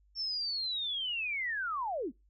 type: linear sweep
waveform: sine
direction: down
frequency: 5450 to 203.2 Hz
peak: -32 dBFS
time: 0.15-2.12 s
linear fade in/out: 50 ms
effects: noise-tail reverb RT60 0.2 s tail -23 dB re dry + added 50 Hz sine -63 dBFS peak until 2.29 s